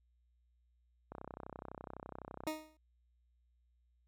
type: click train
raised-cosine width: 1 ms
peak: -31 dBFS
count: 44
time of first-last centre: 1.12-2.468 s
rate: 31.9 Hz
type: tone with exponential decay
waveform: 20% pulse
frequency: 311.1 Hz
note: D#4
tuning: in tune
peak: -28 dBFS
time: 2.47-2.77 s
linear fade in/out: 2 ms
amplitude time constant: 65 ms
effects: added 60 Hz sine -70 dBFS peak until 4.07 s